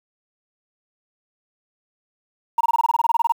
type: tone bursts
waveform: sine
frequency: 932.3 Hz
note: A#5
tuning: in tune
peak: -13 dBFS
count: 15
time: 2.58-3.322 s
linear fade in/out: 5 ms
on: 28 ms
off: 23 ms
effects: tanh soft clip ceiling -10 dBFS + 7-bit